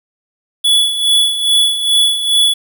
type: tone with tremolo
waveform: square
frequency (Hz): 3415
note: G#7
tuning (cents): +48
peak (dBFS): -8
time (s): 0.64-2.54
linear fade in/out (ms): 10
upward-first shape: sine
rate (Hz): 2.4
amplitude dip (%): 65
effects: 7-bit